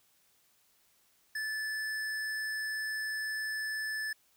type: tone with hard clipping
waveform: sine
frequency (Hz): 1743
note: A6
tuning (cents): -17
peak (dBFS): -35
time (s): 1.35-4.13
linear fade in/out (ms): 5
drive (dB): 13
effects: white hiss -69 dBFS RMS until 4.36 s